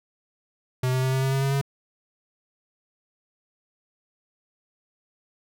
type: tone with pitch steps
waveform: square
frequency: 127.8 / 129.28 / 130.79 / 132.31 / 133.84 / 135.4 / 136.97 / 138.56 Hz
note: C3 / C3 / C3 / C3 / C3 / C#3 / C#3 / C#3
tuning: -40 / -20 / 0 / +20 / +40 / -40 / -20 / 0 cents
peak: -22 dBFS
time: 0.83-1.614 s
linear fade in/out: 5 ms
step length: 98 ms
effects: none